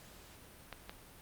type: clicks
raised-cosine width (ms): 0.3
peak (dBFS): -27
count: 2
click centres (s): 0.727 / 0.895
effects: pink hiss -56 dBFS RMS until 1.21 s + Opus 48 kbps